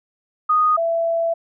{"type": "tone pair in turn", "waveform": "sine", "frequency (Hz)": [1240, 667], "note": ["D#6", "E5"], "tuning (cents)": [-6, 20], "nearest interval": "major seventh", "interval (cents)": 1074, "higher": "first", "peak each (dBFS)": [-13, -17], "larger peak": "first", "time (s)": [[0.49, 0.77], [0.77, 1.34]], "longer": "second", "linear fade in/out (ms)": 10, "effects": []}